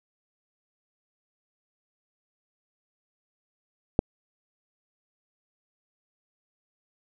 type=click; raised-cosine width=2 ms; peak=-5 dBFS; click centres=3.991 s; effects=none